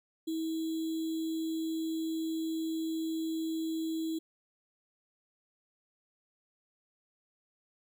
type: tone with sample-and-hold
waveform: sine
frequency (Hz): 322.4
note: E4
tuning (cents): -38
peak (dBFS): -31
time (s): 0.27-4.19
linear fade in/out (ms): 10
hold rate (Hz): 3675
effects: none